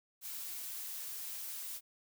blue noise, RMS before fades -43 dBFS, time 0.21-1.81 s, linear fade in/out 50 ms, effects none

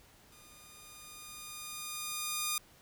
5% pulse tone with level ramp, 1220 Hz, D#6, 34 cents flat, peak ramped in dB -46 to -19 dBFS, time 0.32-2.58 s, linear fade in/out 2 ms, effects pink hiss -61 dBFS RMS until 2.81 s

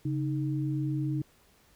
sine tone pair together, 137.9 / 309.6 Hz, C#3 / D#4, -9 / -9 cents, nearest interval octave + major second, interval 1400 cents, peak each -29 / -32 dBFS, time 0.05-1.22 s, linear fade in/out 5 ms, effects pink hiss -63 dBFS RMS until 1.75 s

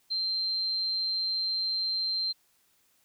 sine tone, 4143 Hz, C8, 18 cents flat, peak -27 dBFS, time 0.1-2.33 s, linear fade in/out 20 ms, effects white hiss -68 dBFS RMS until 3.04 s

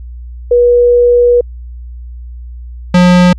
sine / square tone pair in turn, 484 / 179.06 Hz, B4 / F3, -35 / +44 cents, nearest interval octave + perfect fourth, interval 1721 cents, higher first, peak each -4 dBFS, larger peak neither, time 0.51-1.41 / 2.94-3.33 s, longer first, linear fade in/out 5 ms, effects added 60 Hz sine -24 dBFS peak until 3.38 s + low-pass 5000 Hz 12 dB/octave

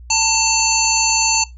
harmonic tone, 892 Hz, A5, 23 cents sharp, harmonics 1 / 3 / 5 / 7 / 8, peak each -20 / -20 / -20 / -20 / -20 dBFS, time 0.1-1.44 s, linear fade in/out 5 ms, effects noise-tail reverb RT60 0.2 s tail -20 dB re dry + added 60 Hz sine -35 dBFS peak until 1.57 s

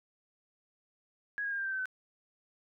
sine tone with pitch steps, 1661.2 / 1636.4 / 1612 / 1588 / 1564.3 / 1541 / 1518.1 Hz, G#6 / G#6 / G6 / G6 / G6 / G6 / F#6, 0 / -26 / +48 / +22 / -4 / -30 / +44 cents, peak -32 dBFS, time 1.38-1.856 s, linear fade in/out 0 ms, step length 68 ms, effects none

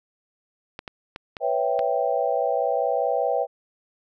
clicks, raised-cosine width 0.3 ms, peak -18 dBFS, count 5, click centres 0.791 / 0.878 / 1.161 / 1.368 / 1.792 s
sine chord, C# half-diminished seventh, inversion third, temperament equal, 493.9 / 554.4 / 659.3 / 784 Hz, B4 / C#5 / E5 / G5, 0 / 0 / 0 / 0 cents, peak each -26 dBFS, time 1.4-3.47 s, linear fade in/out 50 ms
effects none

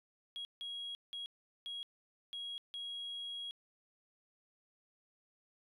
sine tone bursts at uneven times, 3300 Hz, G#7, 12 cents flat, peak -39 dBFS, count 6, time 0.36-0.45 / 0.61-0.95 / 1.13-1.26 / 1.66-1.83 / 2.33-2.58 / 2.74-3.51 s, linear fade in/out 0 ms, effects tanh soft clip ceiling -38 dBFS

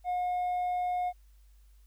triangle tone with hard clipping, 720 Hz, F#5, 47 cents flat, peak -27 dBFS, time 0.04-1.13 s, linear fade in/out 50 ms, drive 1 dB, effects added 50 Hz sine -55 dBFS peak until 1.86 s + white hiss -72 dBFS RMS until 1.86 s

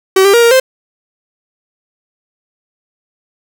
45% pulse tone with pitch steps, 381.5 / 396.7 / 471.1 / 467.3 / 522 Hz, G4 / G4 / A#4 / A#4 / C5, -47 / +21 / +18 / +4 / -4 cents, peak -5 dBFS, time 0.16-0.6 s, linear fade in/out 5 ms, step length 88 ms, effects none

